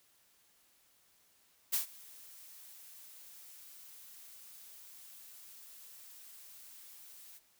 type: noise with ADSR envelope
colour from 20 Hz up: blue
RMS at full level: -30 dBFS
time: 1.72-7.4 s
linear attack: 18 ms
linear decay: 120 ms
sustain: -24 dB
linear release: 34 ms
effects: white hiss -69 dBFS RMS until 7.59 s